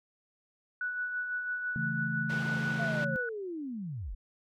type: tone with tremolo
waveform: sine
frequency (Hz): 1478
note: F#6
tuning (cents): -2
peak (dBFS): -30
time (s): 0.81-3.29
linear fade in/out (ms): 2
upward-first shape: sine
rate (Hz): 6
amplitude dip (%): 40
type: chord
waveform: sine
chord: A major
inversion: first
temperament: equal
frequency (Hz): 138.59 / 164.81 / 220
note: C#3 / E3 / A3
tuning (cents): 0 / 0 / 0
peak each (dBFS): -36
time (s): 1.76-3.16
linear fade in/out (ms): 0
type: band-pass noise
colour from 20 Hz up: pink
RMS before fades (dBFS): -42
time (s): 2.29-3.05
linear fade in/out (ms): 10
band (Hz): 170 to 3800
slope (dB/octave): 12
type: linear sweep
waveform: sine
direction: down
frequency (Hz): 700 to 30.87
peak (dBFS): -35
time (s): 2.79-4.15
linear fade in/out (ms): 10
effects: none